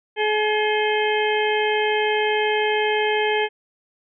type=harmonic tone with a mistuned harmonic; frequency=425.6 Hz; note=G#4; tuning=42 cents sharp; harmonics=1 / 2 / 4 / 5 / 6 / 7; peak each=-21 / -24 / -27 / -28 / -29 / -29 dBFS; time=0.16-3.49 s; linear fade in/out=50 ms; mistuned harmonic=7; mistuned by=+87 cents; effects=none